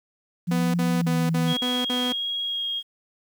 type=tone with pitch glide; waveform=sine; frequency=174.1 to 164.33 Hz; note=F3 to E3; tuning=-5 to -5 cents; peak=-21 dBFS; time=0.47-1.54 s; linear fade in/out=20 ms; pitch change=-100 cents; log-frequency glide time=0.98-1.1 s
type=tone bursts; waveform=sawtooth; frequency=248.9 Hz; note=B3; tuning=14 cents sharp; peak=-21 dBFS; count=6; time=0.51-2.125 s; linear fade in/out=5 ms; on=230 ms; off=47 ms
type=tone with vibrato; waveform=sine; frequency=3276 Hz; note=G#7; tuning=24 cents flat; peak=-25 dBFS; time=1.46-2.83 s; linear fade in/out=50 ms; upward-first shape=sine; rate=1.4 Hz; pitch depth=10 cents each way
effects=9-bit